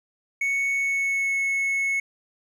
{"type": "tone with pitch glide", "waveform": "triangle", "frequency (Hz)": [2217, 2195], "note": ["C#7", "C#7"], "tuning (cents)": [0, -18], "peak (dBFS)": -20, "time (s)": [0.41, 2], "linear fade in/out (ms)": 5, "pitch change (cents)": -18, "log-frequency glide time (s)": [0.73, 1.37], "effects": []}